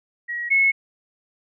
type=tone pair in turn; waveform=sine; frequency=1907 / 2188 Hz; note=A#6 / C#7; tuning=+39 / -23 cents; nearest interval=major second; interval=238 cents; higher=second; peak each=-25 / -14 dBFS; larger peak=second; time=0.28-0.5 / 0.5-0.72 s; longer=neither; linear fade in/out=20 ms; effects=none